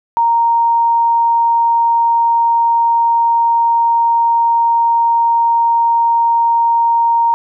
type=tone; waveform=sine; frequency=930 Hz; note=A#5; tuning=4 cents flat; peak=-9 dBFS; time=0.17-7.34 s; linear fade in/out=0 ms; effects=none